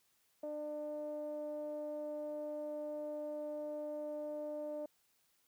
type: tone with low-pass filter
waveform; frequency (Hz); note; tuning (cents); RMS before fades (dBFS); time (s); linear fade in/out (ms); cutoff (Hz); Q
sawtooth; 299.5; D4; +34; -42; 0.43-4.86; 5; 650; 9.6
effects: white hiss -75 dBFS RMS until 5.47 s